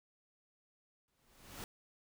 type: noise with exponential growth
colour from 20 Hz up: pink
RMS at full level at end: -44 dBFS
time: 1.08-1.64 s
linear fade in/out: 0 ms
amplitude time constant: 120 ms
effects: none